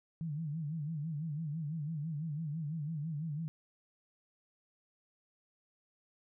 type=tone with vibrato; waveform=sine; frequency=154.6 Hz; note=D#3; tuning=11 cents flat; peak=-35 dBFS; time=0.21-3.48 s; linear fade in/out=0 ms; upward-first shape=sine; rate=6 Hz; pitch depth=130 cents each way; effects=none